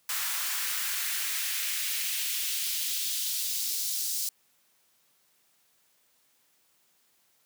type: noise with high-pass filter sweep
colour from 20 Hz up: white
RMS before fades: -31 dBFS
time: 0.09-4.29 s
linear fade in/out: 2 ms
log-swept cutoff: 1200 to 5400 Hz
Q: 1.4
effects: white hiss -68 dBFS RMS until 7.45 s + high-pass 100 Hz 12 dB/octave